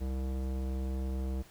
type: tone with low-pass filter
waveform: square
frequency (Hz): 65.41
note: C2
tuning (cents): 0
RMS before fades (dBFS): -34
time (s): 0-1.43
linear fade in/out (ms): 20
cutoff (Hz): 530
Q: 0.93
effects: pink hiss -58 dBFS RMS until 1.5 s